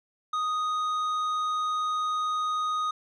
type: tone with tanh clipping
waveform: sine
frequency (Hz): 1244.5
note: D#6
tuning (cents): 0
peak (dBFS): -27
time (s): 0.33-2.91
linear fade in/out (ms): 5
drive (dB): 8
effects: none